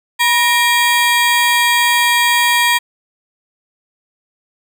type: ring-modulated tone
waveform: 25% pulse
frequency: 1417 Hz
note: F6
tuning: 25 cents sharp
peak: -4 dBFS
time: 0.19-2.79 s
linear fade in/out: 20 ms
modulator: 449 Hz
effects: none